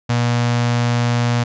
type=tone with notch filter; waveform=sawtooth; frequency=120 Hz; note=B2; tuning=49 cents flat; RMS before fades=-17 dBFS; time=0.09-1.44 s; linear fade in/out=10 ms; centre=360 Hz; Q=1.9; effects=resampled to 16000 Hz